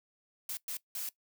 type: noise bursts at uneven times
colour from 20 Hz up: blue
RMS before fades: -38 dBFS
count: 3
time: 0.49-0.57 / 0.68-0.77 / 0.95-1.09 s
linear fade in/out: 2 ms
effects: noise-tail reverb RT60 0.1 s tail -19 dB re dry